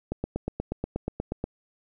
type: click train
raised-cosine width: 2 ms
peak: -15 dBFS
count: 12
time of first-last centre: 0.12-1.441 s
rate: 8.33 Hz
effects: none

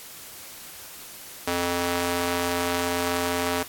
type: tone with high-pass filter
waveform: square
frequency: 87.4 Hz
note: F2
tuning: 2 cents sharp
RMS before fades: -26 dBFS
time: 1.47-3.63 s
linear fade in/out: 5 ms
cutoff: 350 Hz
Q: 0.65
effects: white hiss -42 dBFS RMS until 3.68 s + AAC 64 kbps

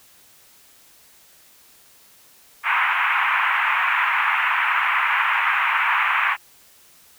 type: band-pass noise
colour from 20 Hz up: pink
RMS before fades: -20 dBFS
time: 2.63-6.37 s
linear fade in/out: 50 ms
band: 920 to 2600 Hz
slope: 48 dB/octave
effects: white hiss -52 dBFS RMS until 7.18 s

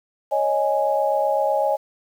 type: chord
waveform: sine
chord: C# suspended second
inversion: none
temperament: equal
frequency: 554.4 / 622.3 / 830.6 Hz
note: C#5 / D#5 / G#5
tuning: 0 / 0 / 0 cents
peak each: -22 dBFS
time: 0.31-1.77 s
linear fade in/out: 20 ms
effects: 8-bit

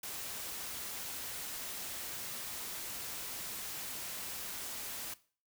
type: noise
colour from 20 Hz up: white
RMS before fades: -42 dBFS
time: 0.03-5.14 s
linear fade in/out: 5 ms
effects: noise-tail reverb RT60 0.4 s tail -18 dB re dry

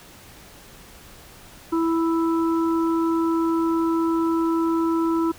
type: harmonic tone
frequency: 329.6 Hz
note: E4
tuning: in tune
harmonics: 1 / 3 / 4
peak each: -19 / -29 / -31 dBFS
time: 1.72-5.32 s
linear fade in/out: 10 ms
effects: pink hiss -46 dBFS RMS until 5.38 s

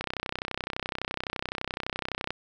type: click train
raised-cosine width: 0.3 ms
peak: -14 dBFS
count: 74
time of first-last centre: 0.01-2.306 s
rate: 31.8 Hz
effects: none

